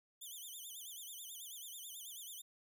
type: tone with vibrato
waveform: 5% pulse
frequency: 3290 Hz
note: G#7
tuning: 17 cents flat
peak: -40 dBFS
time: 0.21-2.42 s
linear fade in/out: 10 ms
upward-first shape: sine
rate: 9.2 Hz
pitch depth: 180 cents each way
effects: none